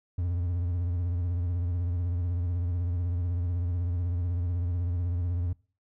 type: tone with vibrato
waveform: triangle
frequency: 87.6 Hz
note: F2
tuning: 6 cents sharp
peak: -24 dBFS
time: 0.18-5.53 s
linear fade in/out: 5 ms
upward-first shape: sine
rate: 16 Hz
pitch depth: 65 cents each way
effects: noise-tail reverb RT60 0.4 s tail -24 dB re dry